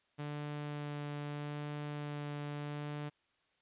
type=tone with vibrato; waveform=sawtooth; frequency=146.83 Hz; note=D3; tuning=in tune; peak=-35 dBFS; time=0.18-3.1 s; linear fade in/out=20 ms; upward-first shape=sine; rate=0.79 Hz; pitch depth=9 cents each way; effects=white hiss -75 dBFS RMS until 3.61 s + resampled to 8000 Hz